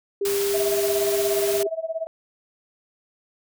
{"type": "tone", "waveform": "sine", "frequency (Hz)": 400, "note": "G4", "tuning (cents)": 35, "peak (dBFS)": -21, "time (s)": [0.21, 1.67], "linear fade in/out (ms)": 5}
{"type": "noise", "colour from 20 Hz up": "white", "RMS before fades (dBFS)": -29, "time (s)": [0.25, 1.63], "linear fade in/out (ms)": 2}
{"type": "tone with tremolo", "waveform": "sine", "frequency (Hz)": 650, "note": "E5", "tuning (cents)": -24, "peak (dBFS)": -22, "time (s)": [0.54, 2.07], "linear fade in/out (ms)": 0, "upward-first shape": "sine", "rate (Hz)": 17, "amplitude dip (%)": 90}
{"effects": []}